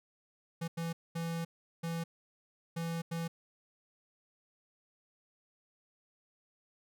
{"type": "tone bursts at uneven times", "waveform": "square", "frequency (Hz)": 166.7, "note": "E3", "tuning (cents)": 20, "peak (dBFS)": -35, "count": 6, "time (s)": [[0.61, 0.68], [0.77, 0.93], [1.15, 1.45], [1.83, 2.04], [2.76, 3.02], [3.11, 3.28]], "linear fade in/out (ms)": 10, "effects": []}